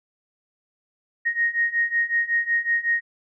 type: beating tone pair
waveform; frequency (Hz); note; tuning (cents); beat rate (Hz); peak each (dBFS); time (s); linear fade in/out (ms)
sine; 1864.7 / 1870.1; A#6 / A#6; 0 / +5; 5.4; -24 / -22; 1.25-3.01; 20
effects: none